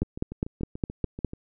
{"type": "two click trains", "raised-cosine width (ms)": 3, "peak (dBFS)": [-23, -12], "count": [10, 7], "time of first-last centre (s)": [[0.03, 1.334], [0.02, 1.247]], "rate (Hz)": [6.9, 4.89], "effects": []}